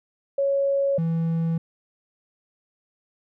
sine / triangle tone pair in turn, 554.4 / 164.82 Hz, C#5 / E3, 0 / 0 cents, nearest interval octave + major sixth, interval 2100 cents, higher first, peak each -19 dBFS, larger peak neither, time 0.38-0.98 / 0.98-1.58 s, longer neither, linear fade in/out 5 ms, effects none

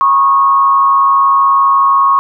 sine tone with frequency modulation, 1097 Hz, C#6, 18 cents flat, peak -6 dBFS, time 0.01-2.19 s, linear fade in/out 0 ms, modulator 133 Hz, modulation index 0.49, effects none

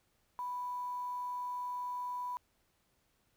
sine tone with quantisation, 987.8 Hz, B5, in tune, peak -36 dBFS, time 0.39-2.37 s, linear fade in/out 0 ms, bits 10, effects pink hiss -75 dBFS RMS until 3.36 s

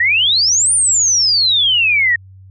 sine exponential two-way sweep, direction up then down, 1841 to 9397 to 1841 Hz, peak -10 dBFS, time 0-2.16 s, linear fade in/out 5 ms, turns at 0.73 s, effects added 95 Hz sine -37 dBFS peak until 2.5 s

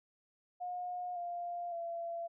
sine tone with pitch steps, 718 / 698 / 678.5 Hz, F5 / F5 / E5, +48 / -1 / +50 cents, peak -37 dBFS, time 0.6-2.28 s, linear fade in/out 20 ms, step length 560 ms, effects none

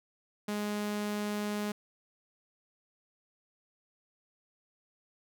sawtooth tone, 208 Hz, G#3, 3 cents sharp, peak -28 dBFS, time 0.48-1.72 s, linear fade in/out 5 ms, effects none

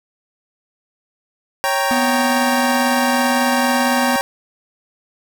25% pulse chord, G diminished, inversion second, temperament equal, 554.4 / 784 / 932.3 Hz, Db5 / G5 / Bb5, 0 / 0 / 0 cents, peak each -17 / -16 / -18 dBFS, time 1.64-4.21 s, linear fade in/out 0 ms
square tone with tremolo, 246.7 Hz, B3, 2 cents flat, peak -18 dBFS, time 1.91-4.16 s, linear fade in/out 0 ms, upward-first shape sine, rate 18 Hz, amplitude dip 30%
effects none

